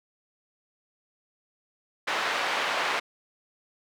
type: band-pass noise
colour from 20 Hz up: pink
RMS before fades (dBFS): -28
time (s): 2.07-3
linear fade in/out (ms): 10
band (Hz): 790 to 2900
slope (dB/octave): 12
effects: none